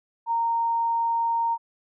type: tone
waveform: sine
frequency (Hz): 925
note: A#5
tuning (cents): -14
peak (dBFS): -21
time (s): 0.26-1.58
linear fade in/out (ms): 50
effects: none